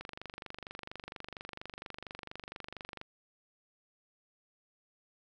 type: click train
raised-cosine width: 0.3 ms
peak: -26 dBFS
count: 74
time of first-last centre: 0.01-3.014 s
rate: 24.3 Hz
effects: none